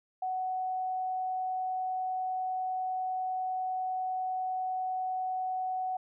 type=tone; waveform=sine; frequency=745 Hz; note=F#5; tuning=12 cents sharp; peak=-30 dBFS; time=0.22-5.97 s; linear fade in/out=5 ms; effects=none